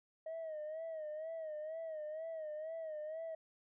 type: tone with vibrato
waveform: sine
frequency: 630 Hz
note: D#5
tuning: 21 cents sharp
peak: -39 dBFS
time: 0.26-3.35 s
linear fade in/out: 5 ms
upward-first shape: sine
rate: 2.1 Hz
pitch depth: 74 cents each way
effects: tanh soft clip ceiling -39 dBFS